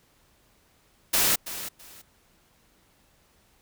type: noise with echo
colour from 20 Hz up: white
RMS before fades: -22 dBFS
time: 1.13-1.36 s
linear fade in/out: 10 ms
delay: 330 ms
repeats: 2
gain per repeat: -13 dB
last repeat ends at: 2.02 s
effects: pink hiss -63 dBFS RMS until 3.61 s

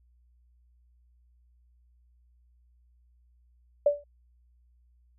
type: tone with exponential decay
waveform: sine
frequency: 580 Hz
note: D5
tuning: 22 cents flat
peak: -15 dBFS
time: 3.86-4.04 s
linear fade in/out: 5 ms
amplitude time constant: 39 ms
effects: added 60 Hz sine -60 dBFS peak until 5.18 s

